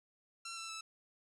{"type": "tone with pitch steps", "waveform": "10% pulse", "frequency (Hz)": [1356, 1335, 1314.4], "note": ["E6", "E6", "E6"], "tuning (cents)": [49, 22, -5], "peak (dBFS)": -34, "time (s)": [0.45, 0.81], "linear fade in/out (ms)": 5, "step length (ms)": 120, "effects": ["low-pass 10000 Hz 12 dB/octave"]}